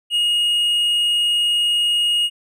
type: tone with tanh clipping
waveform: triangle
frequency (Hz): 2870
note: F7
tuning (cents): +47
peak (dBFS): -16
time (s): 0.1-2.3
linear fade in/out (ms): 50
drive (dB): 8
effects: none